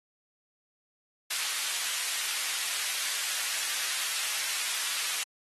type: high-pass noise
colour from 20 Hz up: pink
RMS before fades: -32 dBFS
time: 1.3-5.24 s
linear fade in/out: 10 ms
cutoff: 2000 Hz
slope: 12 dB/octave
effects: AAC 32 kbps